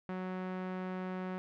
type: tone with low-pass filter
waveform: sawtooth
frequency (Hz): 185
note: F#3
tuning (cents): 0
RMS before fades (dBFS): -39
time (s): 0.09-1.38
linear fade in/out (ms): 0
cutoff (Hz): 1800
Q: 1
effects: none